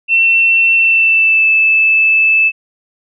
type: tone with pitch glide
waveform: sine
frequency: 2697 to 2626 Hz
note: E7 to E7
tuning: +39 to -7 cents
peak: -7 dBFS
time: 0.08-2.52 s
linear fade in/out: 50 ms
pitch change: -46 cents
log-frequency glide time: 0.75-1.48 s
effects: none